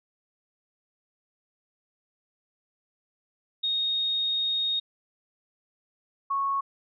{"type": "tone pair in turn", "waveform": "sine", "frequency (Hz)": [3722, 1103.4], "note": ["A#7", "C#6"], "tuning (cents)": [-3, -8], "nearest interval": "octave + major sixth", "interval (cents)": 2105, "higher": "first", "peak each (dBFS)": [-24, -24], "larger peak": "neither", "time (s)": [[3.63, 4.8], [6.3, 6.61]], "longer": "first", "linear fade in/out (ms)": 10, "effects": []}